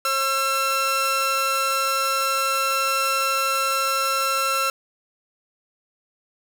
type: tone pair together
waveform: sawtooth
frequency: 538.9 / 1347 Hz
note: C#5 / E6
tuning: -49 / +37 cents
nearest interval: octave + major third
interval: 1586 cents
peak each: -24 / -17 dBFS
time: 0.05-4.7 s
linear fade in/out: 2 ms
effects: none